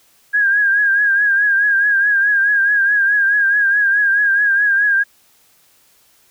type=tone with vibrato; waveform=sine; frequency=1630 Hz; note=G#6; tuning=33 cents flat; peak=-11 dBFS; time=0.33-5.04 s; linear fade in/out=20 ms; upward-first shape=triangle; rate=4.7 Hz; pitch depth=70 cents each way; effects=white hiss -54 dBFS RMS until 6.3 s